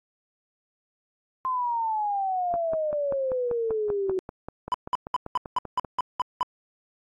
sine exponential sweep, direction down, 1046.5 to 370 Hz, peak -24 dBFS, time 1.45-4.19 s, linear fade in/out 0 ms
click train, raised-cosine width 1 ms, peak -21 dBFS, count 18, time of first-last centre 2.54-5.847 s, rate 5.14 Hz
triangle tone bursts, 1000 Hz, B5, 21 cents sharp, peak -19 dBFS, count 9, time 4.72-6.429 s, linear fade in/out 0 ms, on 21 ms, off 190 ms
effects AAC 32 kbps

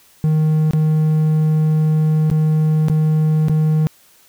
triangle tone with dropouts, 155.56 Hz, D#3, in tune, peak -10 dBFS, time 0.24-3.87 s, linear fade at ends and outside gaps 0 ms, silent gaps 0.71-0.734 / 2.301-2.313 / 2.884-2.898 / 3.484-3.496 s, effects white hiss -51 dBFS RMS until 4.28 s

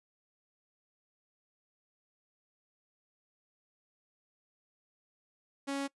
sawtooth tone, 277.3 Hz, C#4, 1 cent sharp, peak -29 dBFS, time 5.67-5.88 s, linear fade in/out 20 ms, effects noise-tail reverb RT60 0.1 s tail -21 dB re dry + resampled to 24000 Hz

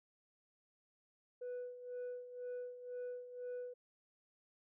sine tone with tremolo, 493.9 Hz, B4, in tune, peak -38 dBFS, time 1.41-3.74 s, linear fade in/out 10 ms, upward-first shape sine, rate 2 Hz, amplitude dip 75%, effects tanh soft clip ceiling -40 dBFS

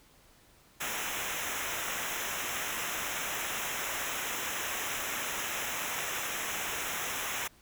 pink noise with comb filter, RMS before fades -35 dBFS, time 0.8-7.48 s, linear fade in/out 10 ms, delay 0.22 ms, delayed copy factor -0.9, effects pink hiss -61 dBFS RMS until 7.61 s

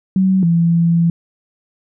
sine tone pair in turn, 189.1 / 168.47 Hz, F#3 / E3, +38 / +38 cents, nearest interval major second, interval 200 cents, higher first, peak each -10 dBFS, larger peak neither, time 0.16-0.43 / 0.43-1.1 s, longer second, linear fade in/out 2 ms, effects none

